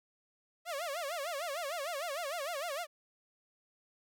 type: tone with vibrato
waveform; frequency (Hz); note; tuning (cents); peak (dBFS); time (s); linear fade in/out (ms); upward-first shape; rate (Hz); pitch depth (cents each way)
sawtooth; 622.3; D#5; 0; -32; 0.65-2.87; 50; sine; 6.6; 230
effects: none